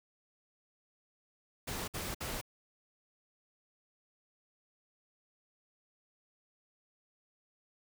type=noise bursts; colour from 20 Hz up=pink; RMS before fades=-39 dBFS; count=3; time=1.67-2.414 s; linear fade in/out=10 ms; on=210 ms; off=57 ms; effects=none